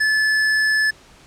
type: tone with tanh clipping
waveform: sine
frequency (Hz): 1732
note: A6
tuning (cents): -28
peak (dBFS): -17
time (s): 0-0.91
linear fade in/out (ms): 10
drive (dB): 16
effects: pink hiss -48 dBFS RMS until 1.26 s + low-pass 8000 Hz 12 dB/octave